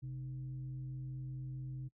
sine tone with frequency modulation, 130.81 Hz, C3, in tune, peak -40 dBFS, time 0.02-1.89 s, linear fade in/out 20 ms, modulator 177 Hz, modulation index 0.31, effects noise-tail reverb RT60 0.1 s tail -22 dB re dry

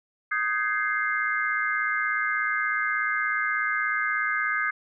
sine chord, Ab major seventh, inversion second, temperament equal with one note detuned, 1244.5 / 1544.6 / 1661.2 / 2093 Hz, Eb6 / G6 / Ab6 / C7, 0 / -26 / 0 / 0 cents, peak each -29 dBFS, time 0.31-4.71 s, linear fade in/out 10 ms, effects none

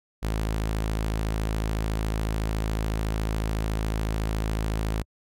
sawtooth tone, 53.9 Hz, A1, 35 cents flat, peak -21 dBFS, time 0.22-5.03 s, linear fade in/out 20 ms, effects AAC 64 kbps

